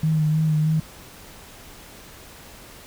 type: tone with vibrato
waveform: sine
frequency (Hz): 155.56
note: D#3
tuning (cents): 0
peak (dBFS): -17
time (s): 0.03-0.8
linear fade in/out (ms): 5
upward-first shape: sine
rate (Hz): 3.2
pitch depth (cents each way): 29
effects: pink hiss -44 dBFS RMS until 2.86 s